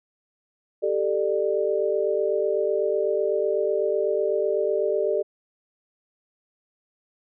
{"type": "chord", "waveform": "sine", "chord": "G suspended second", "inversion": "none", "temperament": "equal with one note detuned", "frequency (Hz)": [392, 440, 597.6], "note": ["G4", "A4", "D5"], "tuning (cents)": [0, 0, 30], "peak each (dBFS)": -25, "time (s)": [0.82, 5.23], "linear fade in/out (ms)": 20, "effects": []}